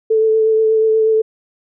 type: tone with vibrato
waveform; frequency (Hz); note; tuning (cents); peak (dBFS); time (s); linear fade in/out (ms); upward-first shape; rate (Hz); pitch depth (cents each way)
sine; 440; A4; 0; -10; 0.1-1.22; 10; triangle; 8.3; 19
effects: none